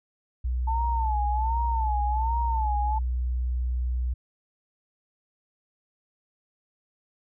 sine tone, 61.74 Hz, B1, in tune, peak -24 dBFS, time 0.44-4.14 s, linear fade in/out 10 ms
sine tone with vibrato, 880 Hz, A5, in tune, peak -26 dBFS, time 0.67-2.99 s, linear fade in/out 10 ms, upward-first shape sine, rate 1.3 Hz, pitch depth 110 cents each way
effects none

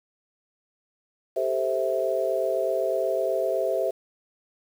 sine chord, A minor seventh, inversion third, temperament equal with one note detuned, 392 / 440 / 523.3 / 654.7 Hz, G4 / A4 / C5 / E5, 0 / 0 / 0 / -12 cents, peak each -29 / -32 / -27 / -26 dBFS, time 1.36-3.91 s, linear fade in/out 10 ms, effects 8-bit

